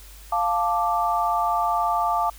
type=chord; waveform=sine; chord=D minor; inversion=first; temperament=equal; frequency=698.5 / 880 / 1174.7 Hz; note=F5 / A5 / D6; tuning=0 / 0 / 0 cents; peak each=-24 dBFS; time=0.32-2.3 s; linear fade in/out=5 ms; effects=added 50 Hz sine -43 dBFS peak until 2.38 s + white hiss -48 dBFS RMS until 2.38 s